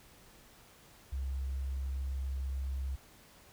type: tone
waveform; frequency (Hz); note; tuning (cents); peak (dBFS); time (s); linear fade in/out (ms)
sine; 66.9; C2; +39; -33; 1.12-2.96; 10
effects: pink hiss -59 dBFS RMS until 3.52 s